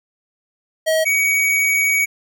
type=tone pair in turn; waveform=square; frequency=637 / 2256 Hz; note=D#5 / C#7; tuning=+41 / +30 cents; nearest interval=octave + minor seventh; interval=2189 cents; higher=second; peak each=-15 dBFS; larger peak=neither; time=0.86-1.05 / 1.05-2.06 s; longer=second; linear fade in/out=20 ms; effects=none